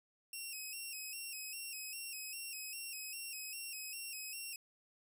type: tone with vibrato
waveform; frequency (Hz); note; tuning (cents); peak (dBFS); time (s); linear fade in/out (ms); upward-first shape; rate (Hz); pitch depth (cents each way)
10% pulse; 2637; E7; 0; -35; 0.33-4.56; 2; square; 2.5; 64
effects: none